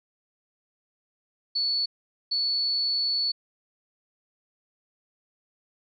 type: tone bursts at uneven times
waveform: sine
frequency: 4435 Hz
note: C#8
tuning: in tune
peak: -23 dBFS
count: 2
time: 1.55-1.86 / 2.31-3.32 s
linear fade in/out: 10 ms
effects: none